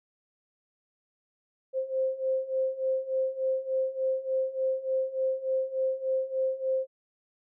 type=beating tone pair; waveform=sine; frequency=523.3 / 526.7 Hz; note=C5 / C5; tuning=0 / +11 cents; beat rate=3.4 Hz; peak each=-31 / -28 dBFS; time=1.73-6.87 s; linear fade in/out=50 ms; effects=none